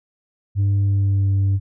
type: tone with pitch glide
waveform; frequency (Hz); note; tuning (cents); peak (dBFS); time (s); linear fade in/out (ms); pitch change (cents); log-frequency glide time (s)
sine; 99.7 to 97.87; G2 to G2; +30 to -2; -12; 0.55-1.6; 50; -32; 0.78-1.32
effects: tanh soft clip ceiling -14 dBFS